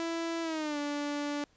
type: tone with pitch glide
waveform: sawtooth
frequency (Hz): 332 to 290.7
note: E4 to D4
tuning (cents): +12 to -18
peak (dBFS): -28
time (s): 0-1.44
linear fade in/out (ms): 0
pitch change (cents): -230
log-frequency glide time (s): 0.42-0.78
effects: pink hiss -67 dBFS RMS until 1.56 s + resampled to 16000 Hz